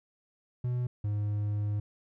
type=tone pair in turn; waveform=triangle; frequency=123.47 / 103.83 Hz; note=B2 / G#2; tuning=0 / 0 cents; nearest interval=minor third; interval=300 cents; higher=first; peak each=-26 dBFS; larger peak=neither; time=0.64-0.87 / 1.04-1.8 s; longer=second; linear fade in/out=5 ms; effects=none